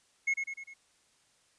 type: tone with echo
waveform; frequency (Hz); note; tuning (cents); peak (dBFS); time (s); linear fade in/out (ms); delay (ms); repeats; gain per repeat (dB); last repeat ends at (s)
triangle; 2173; C#7; -35; -24; 0.27-0.34; 10; 100; 4; -5; 0.74
effects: white hiss -68 dBFS RMS until 1.58 s + resampled to 22050 Hz